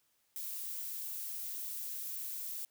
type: noise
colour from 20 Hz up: violet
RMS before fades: -41 dBFS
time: 0.36-2.65 s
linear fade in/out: 0 ms
effects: white hiss -75 dBFS RMS until 2.7 s